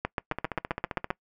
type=two click trains; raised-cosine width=0.5 ms; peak=-12 / -16 dBFS; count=9 / 13; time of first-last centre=0.05-1.104 / 0.32-1.109 s; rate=7.59 / 15.2 Hz; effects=noise-tail reverb RT60 0.1 s tail -23 dB re dry